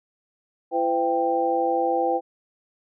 harmonic tone with a mistuned harmonic, 168.8 Hz, E3, 41 cents sharp, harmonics 2 / 3 / 4 / 5, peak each -27 / -24 / -31 / -23 dBFS, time 0.71-2.21 s, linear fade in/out 50 ms, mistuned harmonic 5, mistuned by -120 cents, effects none

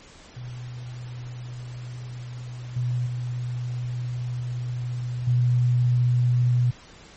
sine tone with level steps, 122.7 Hz, B2, 11 cents flat, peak -33 / -22 / -26 / -17 dBFS, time 0.36-6.71 s, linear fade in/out 10 ms, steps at 2.76 / 3.06 / 5.27 s, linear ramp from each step 5 ms, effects pink hiss -48 dBFS RMS until 7.16 s + MP3 32 kbps

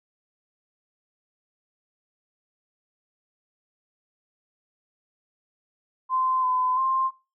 sine tone with pitch steps, 1035 / 1015 / 1053 Hz, C6 / B5 / C6, -19 / +47 / +11 cents, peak -21 dBFS, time 6.09-7.11 s, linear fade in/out 50 ms, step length 340 ms, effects noise-tail reverb RT60 0.3 s tail -19 dB re dry

